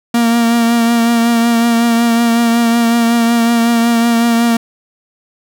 45% pulse tone with vibrato, 233.1 Hz, A#3, in tune, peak -9 dBFS, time 0.14-4.57 s, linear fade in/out 5 ms, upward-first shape triangle, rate 5.4 Hz, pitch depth 29 cents each way, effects none

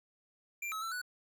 square tone with pitch steps, 2370 / 1287 / 1337 / 1479 Hz, D7 / E6 / E6 / F#6, +15 / -42 / +24 / -1 cents, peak -37 dBFS, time 0.62-1.016 s, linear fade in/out 5 ms, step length 99 ms, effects none

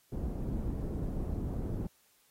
pink low-pass noise, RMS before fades -35 dBFS, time 0.12-1.87 s, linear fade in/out 5 ms, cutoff 310 Hz, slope 12 dB/octave, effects white hiss -68 dBFS RMS until 2.3 s + AAC 48 kbps

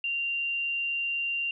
sine tone, 2774 Hz, F7, 12 cents flat, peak -27 dBFS, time 0.04-1.51 s, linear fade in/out 2 ms, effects none

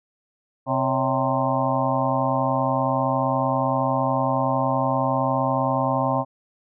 harmonic tone with a mistuned harmonic, 130.7 Hz, C3, 1 cent flat, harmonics 1 / 2 / 4 / 5 / 6 / 7 / 8, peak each -27 / -27 / -27 / -27 / -27 / -27 / -27 dBFS, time 0.66-6.25 s, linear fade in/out 50 ms, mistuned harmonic 4, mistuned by +100 cents, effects none

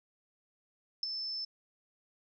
sine tone with ADSR envelope, 5274 Hz, E8, in tune, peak -26 dBFS, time 1.03-1.45 s, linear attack 3 ms, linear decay 9 ms, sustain -9 dB, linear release 6 ms, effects none

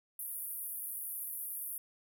pink band-pass noise, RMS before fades -41 dBFS, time 0.19-1.78 s, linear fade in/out 2 ms, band 10000 to 16000 Hz, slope 96 dB/octave, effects none

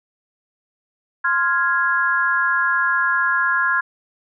sine chord, F minor, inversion second, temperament equal, 1046.5 / 1396.9 / 1661.2 Hz, C6 / F6 / Ab6, 0 / 0 / 0 cents, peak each -22 / -20 / -19 dBFS, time 1.24-3.81 s, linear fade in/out 10 ms, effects none

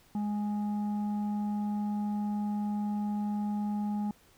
sine tone pair together, 207.7 / 830.8 Hz, G#3 / G#5, 0 / 0 cents, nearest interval 2 octaves, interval 2400 cents, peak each -28 / -39 dBFS, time 0.15-4.11 s, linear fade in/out 2 ms, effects tanh soft clip ceiling -25 dBFS + pink hiss -62 dBFS RMS until 4.37 s

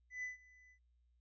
triangle tone with ADSR envelope, 2000 Hz, B6, 21 cents sharp, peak -37 dBFS, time 0.1-0.79 s, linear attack 130 ms, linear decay 140 ms, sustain -23 dB, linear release 83 ms, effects added 60 Hz sine -70 dBFS peak until 1.2 s + resampled to 16000 Hz

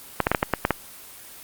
clicks, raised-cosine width 0.5 ms, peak -3 dBFS, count 8, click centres 0.203 / 0.269 / 0.316 / 0.348 / 0.429 / 0.537 / 0.651 / 0.707 s, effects white hiss -43 dBFS RMS until 1.43 s + Opus 24 kbps

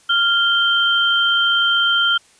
sine tone pair together, 1396.9 / 3136 Hz, F6 / G7, 0 / 0 cents, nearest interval octave + major second, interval 1400 cents, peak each -16 dBFS, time 0.09-2.18 s, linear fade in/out 10 ms, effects white hiss -52 dBFS RMS until 2.39 s + resampled to 22050 Hz

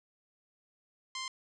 10% pulse tone, 1046.5 Hz, C6, in tune, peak -28 dBFS, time 1.15-1.28 s, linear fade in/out 2 ms, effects resampled to 22050 Hz

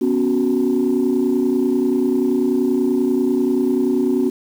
sine chord, B suspended second, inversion none, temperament equal, 246.9 / 277.2 / 370 Hz, B3 / C#4 / F#4, 0 / 0 / 0 cents, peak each -18 dBFS, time 0.01-4.3 s, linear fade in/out 10 ms, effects tanh soft clip ceiling -9 dBFS + 7-bit

